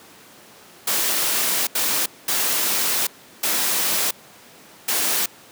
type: noise bursts at uneven times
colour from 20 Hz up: white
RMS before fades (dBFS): -21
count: 5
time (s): 0.87-1.67 / 1.75-2.06 / 2.28-3.07 / 3.43-4.11 / 4.88-5.26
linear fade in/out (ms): 5
effects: pink hiss -46 dBFS RMS until 5.51 s + high-pass 200 Hz 12 dB/octave